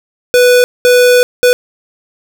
square tone bursts at uneven times, 493.9 Hz, B4, in tune, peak -5 dBFS, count 3, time 0.34-0.64 / 0.85-1.23 / 1.43-1.53 s, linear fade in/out 0 ms, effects none

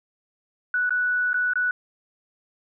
sine tone with dropouts, 1478 Hz, F#6, 2 cents flat, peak -20 dBFS, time 0.74-1.71 s, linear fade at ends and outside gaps 2 ms, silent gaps 0.894-0.906 / 1.332-1.342 / 1.535-1.556 s, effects none

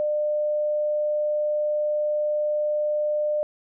sine tone, 600 Hz, D5, 37 cents sharp, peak -21 dBFS, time 0-3.43 s, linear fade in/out 0 ms, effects none

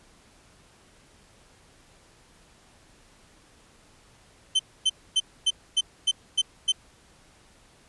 40% pulse tone bursts, 3080 Hz, G7, 31 cents flat, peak -18 dBFS, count 8, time 4.55-6.722 s, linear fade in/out 10 ms, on 44 ms, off 260 ms, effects pink hiss -57 dBFS RMS until 7.88 s + resampled to 24000 Hz

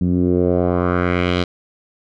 10% pulse tone with low-pass filter sweep, 89 Hz, F2, 33 cents sharp, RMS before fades -17 dBFS, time 0.01-1.44 s, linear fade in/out 5 ms, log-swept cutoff 190 to 4000 Hz, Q 2.1, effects none

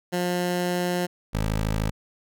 15% pulse tone pair in turn, 177.8 / 53.32 Hz, F3 / G#1, +31 / +46 cents, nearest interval octave + major sixth, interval 2085 cents, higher first, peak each -17 dBFS, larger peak neither, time 0.12-1.07 / 1.33-1.91 s, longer first, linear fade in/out 20 ms, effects none

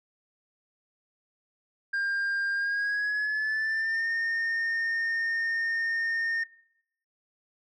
sine tone with pitch glide, 1601 to 1828.5 Hz, G6 to A#6, +36 to -34 cents, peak -23 dBFS, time 1.93-6.44 s, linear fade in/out 10 ms, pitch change +230 cents, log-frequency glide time 2.53-4.09 s, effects noise-tail reverb RT60 0.8 s tail -22 dB re dry + tanh soft clip ceiling -25 dBFS

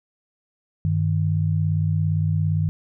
sine tone pair together, 97.9 / 155.41 Hz, G2 / D#3, -2 / -2 cents, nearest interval minor sixth, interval 800 cents, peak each -21 dBFS, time 0.85-2.69 s, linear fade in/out 0 ms, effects none

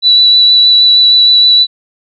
sine tone with vibrato, 3951 Hz, B7, in tune, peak -3 dBFS, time 0.02-1.67 s, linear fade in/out 50 ms, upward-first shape triangle, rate 6.4 Hz, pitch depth 13 cents each way, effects none

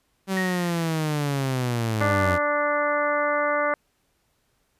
sawtooth linear sweep, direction down, 193.6 to 87.31 Hz, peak -19 dBFS, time 0.27-2.39 s, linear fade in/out 50 ms
sine tone with exponential decay, 1871 Hz, A#6, 6 cents sharp, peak -24 dBFS, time 0.37-1.11 s, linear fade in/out 0 ms, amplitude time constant 160 ms
harmonic tone, 293.5 Hz, D4, 1 cent flat, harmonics 1 / 2 / 3 / 4 / 5 / 6 / 7, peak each -34 / -24 / -32 / -26 / -29 / -33 / -31 dBFS, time 2.01-3.74 s, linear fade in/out 0 ms
effects pink hiss -69 dBFS RMS until 4.79 s + resampled to 32000 Hz

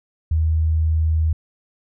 sine tone, 79.5 Hz, D#2, 38 cents sharp, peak -15 dBFS, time 0.31-1.33 s, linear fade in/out 5 ms, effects none

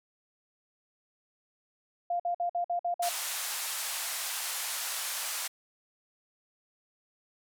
sine tone bursts, 698.5 Hz, F5, in tune, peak -27 dBFS, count 7, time 2.1-3.091 s, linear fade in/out 5 ms, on 97 ms, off 52 ms
white band-pass noise, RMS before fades -35 dBFS, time 3.02-5.48 s, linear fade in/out 10 ms, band 660 to 13000 Hz, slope 24 dB/octave
effects none

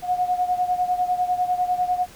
sine beating tone pair, 722 / 732 Hz, F#5 / F#5, -43 / -19 cents, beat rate 10 Hz, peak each -21 / -25 dBFS, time 0.02-2.07 s, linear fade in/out 50 ms, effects pink hiss -46 dBFS RMS until 2.15 s

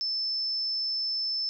sine tone, 5274 Hz, E8, in tune, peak -27 dBFS, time 0.01-1.49 s, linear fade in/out 0 ms, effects none

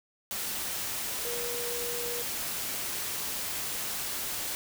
sine tone in noise, 479.2 Hz, A#4, 48 cents sharp, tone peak -36 dBFS, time 1.25-2.22 s, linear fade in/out 0 ms, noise white, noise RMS -34 dBFS, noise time 0.31-4.55 s, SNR -5 dB, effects none

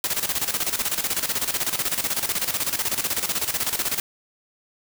white noise with tremolo, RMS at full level -23 dBFS, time 0.04-4 s, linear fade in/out 2 ms, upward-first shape square, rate 16 Hz, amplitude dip 70%, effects none

